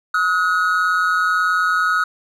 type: tone pair together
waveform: triangle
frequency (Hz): 1276 / 1454.4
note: D#6 / F#6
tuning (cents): +43 / -30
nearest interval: major second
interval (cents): 227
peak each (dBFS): -16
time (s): 0.14-2.04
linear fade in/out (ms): 5
effects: none